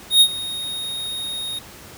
square tone with ADSR envelope, 3729 Hz, A#7, in tune, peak -8 dBFS, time 0.1-1.59 s, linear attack 110 ms, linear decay 66 ms, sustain -18 dB, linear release 6 ms, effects pink hiss -41 dBFS RMS until 1.97 s + high-pass 60 Hz 12 dB/octave

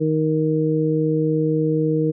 harmonic tone, 156.3 Hz, D#3, 8 cents sharp, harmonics 1 / 2 / 3, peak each -21 / -21 / -21 dBFS, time 0-2.12 s, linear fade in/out 20 ms, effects none

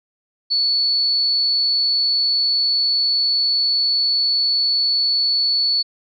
sine tone, 4435 Hz, C#8, in tune, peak -15 dBFS, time 0.5-5.83 s, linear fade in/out 20 ms, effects none

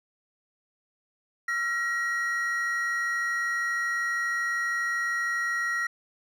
triangle tone pair together, 1367.3 / 1900 Hz, F6 / A#6, -37 / +33 cents, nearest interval tritone, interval 570 cents, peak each -30 / -25 dBFS, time 1.48-5.87 s, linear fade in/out 5 ms, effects none

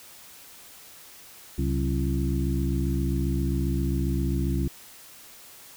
harmonic tone with a mistuned harmonic, 67.5 Hz, C#2, 45 cents flat, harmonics 1 / 2 / 3 / 4 / 5, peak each -26 / -29 / -31 / -32 / -33 dBFS, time 1.58-4.68 s, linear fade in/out 5 ms, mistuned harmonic 3, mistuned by -110 cents, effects white hiss -48 dBFS RMS until 5.76 s

